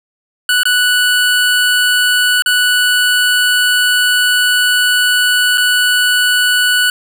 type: tone with dropouts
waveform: 25% pulse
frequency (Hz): 1480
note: F#6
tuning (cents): 0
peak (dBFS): -6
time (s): 0.49-6.9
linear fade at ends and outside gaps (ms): 2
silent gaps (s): 0.633-0.654 / 2.422-2.46 / 5.575-5.579
effects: none